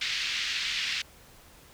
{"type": "band-pass noise", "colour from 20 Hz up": "pink", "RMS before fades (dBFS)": -31, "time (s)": [0.01, 1.02], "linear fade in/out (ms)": 5, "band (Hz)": [2000, 4900], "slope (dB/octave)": 24, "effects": ["pink hiss -54 dBFS RMS until 1.73 s"]}